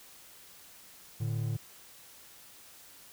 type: tone pair together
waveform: triangle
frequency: 112.6 / 148.75 Hz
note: A2 / D3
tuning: +40 / +22 cents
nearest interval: perfect fourth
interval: 482 cents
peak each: -29 / -34 dBFS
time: 1.2-1.57 s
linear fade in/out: 10 ms
effects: white hiss -54 dBFS RMS until 3.12 s